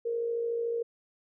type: tone with amplitude modulation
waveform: sine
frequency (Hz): 466.2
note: A#4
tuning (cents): 0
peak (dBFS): -26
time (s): 0.05-0.83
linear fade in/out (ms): 10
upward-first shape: sine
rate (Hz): 53.7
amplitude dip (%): 45
effects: none